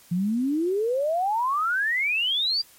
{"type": "exponential sweep", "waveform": "sine", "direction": "up", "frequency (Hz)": [168.3, 4821], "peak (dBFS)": -21, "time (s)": [0.11, 2.62], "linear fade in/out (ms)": 10, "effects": ["white hiss -53 dBFS RMS until 2.78 s", "MP3 64 kbps"]}